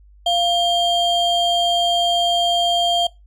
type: ring-modulated tone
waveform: triangle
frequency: 1944 Hz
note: B6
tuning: 28 cents flat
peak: -10 dBFS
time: 0.26-3.07 s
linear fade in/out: 5 ms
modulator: 1250 Hz
effects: noise-tail reverb RT60 0.2 s tail -20 dB re dry + added 50 Hz sine -45 dBFS peak until 3.26 s